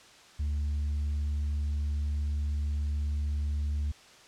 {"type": "tone with tanh clipping", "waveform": "triangle", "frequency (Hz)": 73.42, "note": "D2", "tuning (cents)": 0, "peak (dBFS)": -28, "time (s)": [0.39, 3.92], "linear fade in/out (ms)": 10, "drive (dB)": 7, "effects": ["white hiss -54 dBFS RMS until 4.27 s", "low-pass 6000 Hz 12 dB/octave"]}